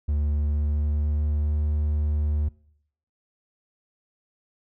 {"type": "tone with pitch glide", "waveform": "triangle", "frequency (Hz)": [73.42, 75.01], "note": ["D2", "D2"], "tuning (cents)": [0, 37], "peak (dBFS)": -19, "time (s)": [0.08, 2.49], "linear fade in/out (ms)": 10, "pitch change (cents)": 37, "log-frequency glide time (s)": [0.33, 1.56], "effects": ["noise-tail reverb RT60 0.7 s tail -22 dB re dry"]}